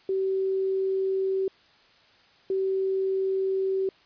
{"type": "tone pair in turn", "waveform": "sine", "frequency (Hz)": [383.3, 383.3], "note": ["G4", "G4"], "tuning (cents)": [-39, -39], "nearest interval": "unison", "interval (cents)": 0, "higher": "neither", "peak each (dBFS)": -23, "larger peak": "neither", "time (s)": [[0.09, 1.48], [2.5, 3.89]], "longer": "neither", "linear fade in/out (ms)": 2, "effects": ["white hiss -58 dBFS RMS until 4.05 s", "resampled to 11025 Hz"]}